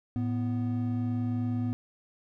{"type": "tone pair together", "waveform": "triangle", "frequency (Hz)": [110, 246.9], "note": ["A2", "B3"], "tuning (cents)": [0, 0], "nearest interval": "octave + major second", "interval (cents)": 1400, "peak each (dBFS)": -28, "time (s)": [0.16, 1.73], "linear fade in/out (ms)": 0, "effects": []}